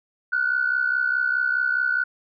sine tone pair together, 1435.2 / 1500 Hz, F6 / F#6, +47 / +23 cents, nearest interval minor second, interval 76 cents, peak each -23 / -21 dBFS, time 0.32-2.04 s, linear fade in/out 10 ms, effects tanh soft clip ceiling -12 dBFS

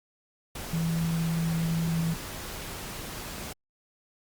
sine tone in noise, 165.1 Hz, E3, 3 cents sharp, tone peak -25 dBFS, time 0.73-2.14 s, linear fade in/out 5 ms, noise pink, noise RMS -38 dBFS, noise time 0.55-3.53 s, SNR +10 dB, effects Opus 48 kbps

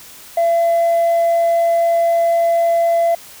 triangle tone with tanh clipping, 676 Hz, E5, 43 cents sharp, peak -12 dBFS, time 0.37-3.15 s, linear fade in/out 5 ms, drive 6 dB, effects white hiss -39 dBFS RMS until 3.4 s

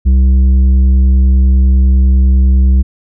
sine tone with tanh clipping, 65 Hz, C2, 11 cents flat, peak -6 dBFS, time 0.05-2.83 s, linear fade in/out 20 ms, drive 7 dB, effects none

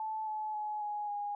sine tone with pitch steps, 872 / 859 / 846.2 / 833.6 / 821.2 Hz, A5 / A5 / G#5 / G#5 / G#5, -16 / -42 / +32 / +6 / -20 cents, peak -34 dBFS, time 0-1.35 s, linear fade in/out 2 ms, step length 270 ms, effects none

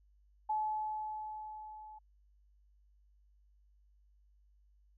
sine tone with level ramp, 859 Hz, A5, 42 cents flat, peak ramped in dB -30 to -49 dBFS, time 0.49-1.99 s, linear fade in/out 10 ms, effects added 50 Hz sine -64 dBFS peak until 4.97 s

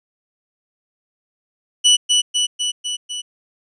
sawtooth tone with echo, 2960 Hz, F#7, in tune, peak -6 dBFS, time 1.84-1.97 s, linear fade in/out 20 ms, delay 250 ms, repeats 5, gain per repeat -3 dB, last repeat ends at 3.22 s, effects resampled to 22050 Hz

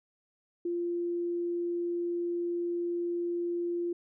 sine tone, 346.3 Hz, F4, 15 cents flat, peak -29 dBFS, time 0.65-3.93 s, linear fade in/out 5 ms, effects none

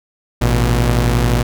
sawtooth tone pair together, 54.55 / 120.4 Hz, A1 / B2, -14 / -44 cents, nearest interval octave + major second, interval 1370 cents, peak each -11 dBFS, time 0.41-1.43 s, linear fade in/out 10 ms, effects none

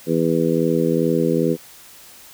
harmonic tone, 82.41 Hz, E2, in tune, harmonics 2 / 3 / 4 / 5 / 6, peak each -22 / -22 / -22 / -22 / -22 dBFS, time 0.06-1.57 s, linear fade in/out 50 ms, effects white hiss -44 dBFS RMS until 2.33 s

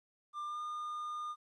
triangle tone with pitch glide, 1192 to 1214.9 Hz, D6 to D#6, +25 to -42 cents, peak -36 dBFS, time 0.33-1.36 s, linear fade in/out 50 ms, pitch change +33 cents, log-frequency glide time 0.45-0.61 s, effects resampled to 24000 Hz + 13-bit

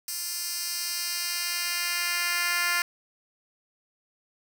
10% pulse tone with high-pass filter sweep, 349.1 Hz, F4, 1 cent flat, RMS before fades -29 dBFS, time 0.08-2.82 s, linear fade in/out 2 ms, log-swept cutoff 6700 to 1700 Hz, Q 1, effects none

